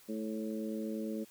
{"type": "harmonic tone with a mistuned harmonic", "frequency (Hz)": 109, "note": "A2", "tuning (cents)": -16, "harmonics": [2, 3, 4, 5], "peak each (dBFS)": [-37, -41, -43, -45], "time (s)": [0.08, 1.25], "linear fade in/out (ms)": 20, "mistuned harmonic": 5, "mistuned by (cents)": 15, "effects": ["white hiss -60 dBFS RMS until 1.3 s"]}